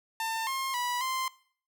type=tone with pitch steps; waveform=sawtooth; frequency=897 / 1067 / 979 / 1044 Hz; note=A5 / C6 / B5 / C6; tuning=+33 / +34 / -15 / -4 cents; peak=-26 dBFS; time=0.2-1.28 s; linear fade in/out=2 ms; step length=270 ms; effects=noise-tail reverb RT60 0.5 s tail -19 dB re dry